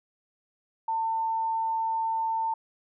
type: tone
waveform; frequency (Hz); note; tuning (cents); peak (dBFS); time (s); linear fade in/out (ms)
sine; 898; A5; +35; -25; 0.88-2.54; 5
effects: none